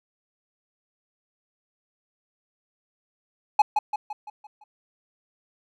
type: tone with echo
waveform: triangle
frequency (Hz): 844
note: G#5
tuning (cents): +28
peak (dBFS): -10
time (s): 3.59-3.62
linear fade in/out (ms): 5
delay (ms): 170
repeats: 6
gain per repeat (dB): -6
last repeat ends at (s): 4.64
effects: none